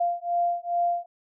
sine beating tone pair, 694 / 696.4 Hz, F5 / F5, -11 / -5 cents, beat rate 2.4 Hz, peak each -26 dBFS, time 0-1.06 s, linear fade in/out 10 ms, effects none

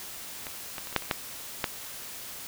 clicks, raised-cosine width 0.3 ms, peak -20 / -19 / -24 / -26 / -6 / -25 / -8 / -9 dBFS, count 8, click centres 0.468 / 0.782 / 0.872 / 0.927 / 0.963 / 1.023 / 1.112 / 1.642 s, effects white hiss -41 dBFS RMS until 2.47 s

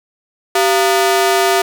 sawtooth ring-modulated tone, 538 Hz, C5, 48 cents sharp, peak -4 dBFS, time 0.55-1.62 s, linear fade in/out 5 ms, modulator 151 Hz, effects none

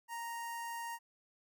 sawtooth tone with notch filter, 932.3 Hz, A#5, in tune, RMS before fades -42 dBFS, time 0.08-0.99 s, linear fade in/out 50 ms, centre 3800 Hz, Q 1.1, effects none

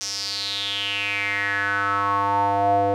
square tone with band-pass filter sweep, 100.2 Hz, G2, 38 cents sharp, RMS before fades -23 dBFS, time 0.01-2.94 s, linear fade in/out 0 ms, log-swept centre 5800 to 590 Hz, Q 6.2, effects none

